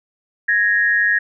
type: tone pair together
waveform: sine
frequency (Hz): 1662.5 / 1864.7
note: G#6 / A#6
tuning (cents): +1 / 0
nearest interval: major second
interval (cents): 199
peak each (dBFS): -16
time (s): 0.48-1.19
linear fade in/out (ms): 10
effects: none